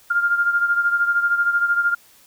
sine beating tone pair, 1400 / 1413 Hz, F6 / F6, +4 / +20 cents, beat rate 13 Hz, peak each -17 / -23 dBFS, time 0.1-1.95 s, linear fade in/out 10 ms, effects white hiss -52 dBFS RMS until 2.26 s

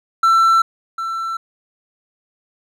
triangle tone with echo, 1340 Hz, E6, 28 cents sharp, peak -8 dBFS, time 0.23-0.62 s, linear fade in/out 5 ms, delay 750 ms, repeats 1, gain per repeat -11 dB, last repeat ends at 1.37 s, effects none

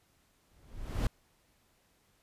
brown noise with exponential growth, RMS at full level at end -25 dBFS, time 0.51-1.07 s, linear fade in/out 5 ms, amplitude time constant 120 ms, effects pink hiss -70 dBFS RMS until 2.22 s + resampled to 32000 Hz

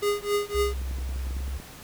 square tone with tremolo, 410.4 Hz, G#4, 21 cents flat, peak -21 dBFS, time 0.02-0.74 s, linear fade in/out 10 ms, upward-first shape triangle, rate 3.8 Hz, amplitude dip 100%
sine tone with pitch glide, 64.5 to 66.81 Hz, C2 to C2, -24 to +37 cents, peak -28 dBFS, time 0.54-1.58 s, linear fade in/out 10 ms, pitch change +61 cents, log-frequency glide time 1.32-1.4 s
clicks, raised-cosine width 3 ms, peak -29 dBFS, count 11, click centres 0.816 / 0.912 / 0.986 / 1.092 / 1.161 / 1.269 / 1.308 / 1.367 / 1.405 / 1.48 / 1.6 s
effects pink hiss -45 dBFS RMS until 1.83 s

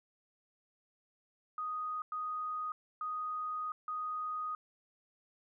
sine tone bursts at uneven times, 1244.5 Hz, D#6, in tune, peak -35 dBFS, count 4, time 1.58-2.02 / 2.12-2.72 / 3.01-3.72 / 3.88-4.55 s, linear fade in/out 2 ms, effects none

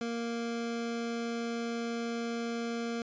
25% pulse tone, 233.1 Hz, A#3, in tune, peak -29 dBFS, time 0.01-3.02 s, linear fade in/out 2 ms, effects resampled to 16000 Hz

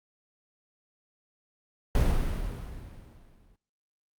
brown noise with exponential decay, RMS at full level -21 dBFS, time 1.95-3.56 s, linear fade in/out 2 ms, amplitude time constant 350 ms, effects noise-tail reverb RT60 0.4 s tail -25 dB re dry + Opus 48 kbps

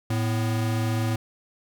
square tone pair together, 110.6 / 248.6 Hz, A2 / B3, +9 / +12 cents, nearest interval octave + major second, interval 1403 cents, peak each -24 / -32 dBFS, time 0.1-1.16 s, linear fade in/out 5 ms, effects none

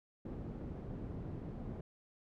white low-pass noise, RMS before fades -44 dBFS, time 0.25-1.81 s, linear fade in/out 5 ms, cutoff 240 Hz, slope 12 dB/octave, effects none

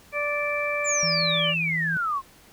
harmonic tone, 585 Hz, D5, 7 cents flat, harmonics 1 / 2 / 3 / 4, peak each -28 / -32 / -34 / -27 dBFS, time 0.12-1.55 s, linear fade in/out 50 ms
sine exponential sweep, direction down, 7380 to 1046.5 Hz, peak -23 dBFS, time 0.84-2.22 s, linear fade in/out 50 ms
sine tone with pitch glide, 164.81 to 163.86 Hz, E3 to E3, 0 to -10 cents, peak -29 dBFS, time 1.03-1.97 s, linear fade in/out 0 ms, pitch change -10 cents, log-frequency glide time 1.64-1.71 s
effects pink hiss -53 dBFS RMS until 2.52 s

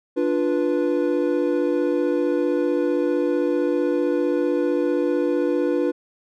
triangle chord, B diminished, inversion first, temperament equal with one note detuned, 293.7 / 349.2 / 490.8 Hz, D4 / F4 / B4, 0 / 0 / -11 cents, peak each -21 dBFS, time 0.16-5.92 s, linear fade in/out 20 ms, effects none

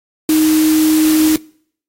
sine tone in noise, 312 Hz, D#4, 5 cents sharp, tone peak -9 dBFS, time 0.29-1.36 s, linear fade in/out 2 ms, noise white, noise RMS -21 dBFS, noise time 0.29-1.36 s, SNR +9 dB, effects noise-tail reverb RT60 0.6 s tail -24 dB re dry + AAC 48 kbps

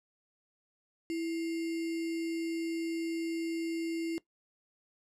sine tone with sample-and-hold, 330 Hz, E4, 2 cents sharp, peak -31 dBFS, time 1.1-4.18 s, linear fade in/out 0 ms, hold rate 2450 Hz, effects noise-tail reverb RT60 0.1 s tail -18 dB re dry + low-pass 9000 Hz 12 dB/octave

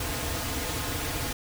pink noise with comb filter, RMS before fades -31 dBFS, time 0-1.33 s, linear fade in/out 5 ms, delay 5.2 ms, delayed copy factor -0.7, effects none

